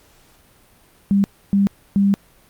sine tone bursts at uneven times, 198.8 Hz, G3, 25 cents sharp, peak -12 dBFS, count 3, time 1.11-1.24 / 1.53-1.67 / 1.96-2.14 s, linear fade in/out 0 ms, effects pink hiss -53 dBFS RMS until 2.49 s + Opus 48 kbps

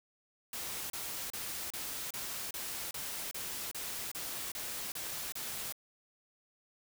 white noise bursts, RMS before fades -40 dBFS, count 13, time 0.53-5.724 s, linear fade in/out 2 ms, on 370 ms, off 32 ms, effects none

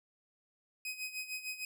sawtooth tone with tremolo, 2517 Hz, D#7, 19 cents sharp, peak -33 dBFS, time 0.85-1.65 s, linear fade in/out 2 ms, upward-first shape sine, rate 6.6 Hz, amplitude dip 75%, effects none

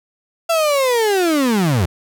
35% pulse linear sweep, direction down, 678 to 78.1 Hz, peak -12 dBFS, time 0.49-1.86 s, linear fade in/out 10 ms, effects none

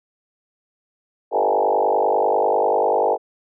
sine tone with frequency modulation, 642 Hz, E5, 46 cents flat, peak -15 dBFS, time 1.31-3.18 s, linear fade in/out 50 ms, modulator 50.2 Hz, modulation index 4.8, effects none

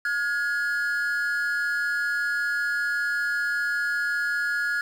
triangle tone pair together, 1432 / 1677.2 Hz, F6 / G#6, +43 / +17 cents, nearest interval minor third, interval 274 cents, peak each -24 / -25 dBFS, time 0.05-4.81 s, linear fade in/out 2 ms, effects 8-bit

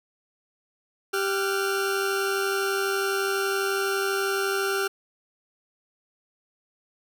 40% pulse tone cluster, 392.1 / 1382 / 1474 Hz, G4 / F6 / F#6, 0 / -19 / -7 cents, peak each -25 / -28 / -32 dBFS, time 1.13-4.88 s, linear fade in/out 10 ms, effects none

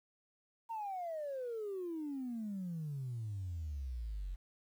sine exponential sweep, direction down, 932.3 to 43.22 Hz, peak -37 dBFS, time 0.69-4.36 s, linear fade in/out 20 ms, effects tanh soft clip ceiling -34 dBFS + 11-bit

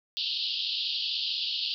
white band-pass noise, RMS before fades -31 dBFS, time 0.17-1.74 s, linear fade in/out 0 ms, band 2800 to 4800 Hz, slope 96 dB/octave, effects none

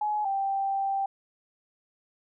sine tone pair in turn, 843 / 784.1 Hz, G#5 / G5, +26 / 0 cents, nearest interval minor second, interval 126 cents, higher first, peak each -25 dBFS, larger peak neither, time 0.01-0.25 / 0.25-1.06 s, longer second, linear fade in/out 5 ms, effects none

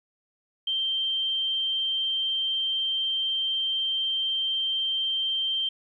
sine tone, 3142 Hz, G7, 3 cents sharp, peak -24 dBFS, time 0.67-5.69 s, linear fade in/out 5 ms, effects 11-bit

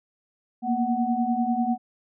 sine tone cluster, 230.7 / 240.8 / 745 Hz, A#3 / B3 / F#5, -18 / -44 / +12 cents, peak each -26 dBFS, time 0.62-1.78 s, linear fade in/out 50 ms, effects none

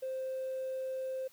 sine tone with hard clipping, 523.3 Hz, C5, in tune, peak -35 dBFS, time 0.02-1.28 s, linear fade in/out 10 ms, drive 1 dB, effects white hiss -63 dBFS RMS until 1.32 s

